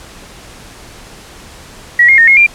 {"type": "tone with pitch steps", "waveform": "sine", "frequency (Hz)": [1924, 2136, 1840, 2157, 2385], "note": ["B6", "C7", "A#6", "C#7", "D7"], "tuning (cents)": [-46, 35, -23, -48, 26], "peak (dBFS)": -3, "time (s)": [1.99, 2.465], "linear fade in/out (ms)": 5, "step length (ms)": 95, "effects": ["pink hiss -35 dBFS RMS until 2.54 s", "low-pass 10000 Hz 12 dB/octave"]}